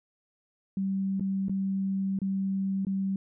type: tone with dropouts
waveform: sine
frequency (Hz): 193.5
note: G3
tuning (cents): -22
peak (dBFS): -26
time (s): 0.77-3.16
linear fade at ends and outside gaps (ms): 2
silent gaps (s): 1.197-1.207 / 1.484-1.495 / 2.189-2.217 / 2.85-2.868
effects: none